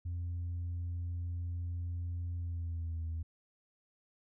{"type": "tone with pitch glide", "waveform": "sine", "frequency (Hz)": [86.8, 81.46], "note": ["F2", "E2"], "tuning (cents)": [-10, -20], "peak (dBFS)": -33, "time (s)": [0.05, 3.23], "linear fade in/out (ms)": 10, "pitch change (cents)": -110, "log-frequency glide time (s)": [2.35, 3.04], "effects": ["tanh soft clip ceiling -33 dBFS"]}